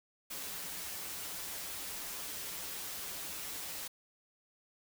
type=noise with comb filter; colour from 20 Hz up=white; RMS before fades=-42 dBFS; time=0.3-3.88 s; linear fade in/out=10 ms; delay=8.3 ms; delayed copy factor=-0.55; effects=none